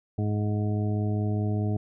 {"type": "harmonic tone", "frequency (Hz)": 104.9, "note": "G#2", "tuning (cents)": 18, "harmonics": [1, 2, 3, 4, 6, 7], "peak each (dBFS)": [-25, -31, -35, -37, -41, -42], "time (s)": [0.18, 1.77], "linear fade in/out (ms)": 5, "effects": []}